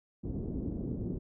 white low-pass noise, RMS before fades -36 dBFS, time 0.23-1.19 s, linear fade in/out 20 ms, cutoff 320 Hz, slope 24 dB/octave, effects none

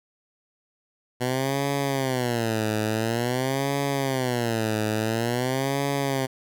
10% pulse tone with vibrato, 123.1 Hz, B2, 5 cents flat, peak -15 dBFS, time 1.2-6.27 s, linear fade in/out 20 ms, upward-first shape sine, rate 0.48 Hz, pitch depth 230 cents each way, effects none

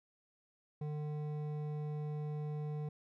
triangle tone with hard clipping, 150 Hz, D3, 37 cents sharp, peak -39 dBFS, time 0.81-2.89 s, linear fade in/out 5 ms, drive 14 dB, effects none

